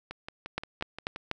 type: two click trains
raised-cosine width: 0.3 ms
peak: -14 / -22 dBFS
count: 4 / 7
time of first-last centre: 0.58-1.313 / 0.11-1.161 s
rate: 4.09 / 5.71 Hz
effects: none